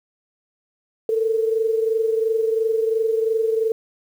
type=tone pair together; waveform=sine; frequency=443.4 / 466.3 Hz; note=A4 / A#4; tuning=+13 / +1 cents; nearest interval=minor second; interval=88 cents; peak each=-18 / -25 dBFS; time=1.09-3.72 s; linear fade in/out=2 ms; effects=8-bit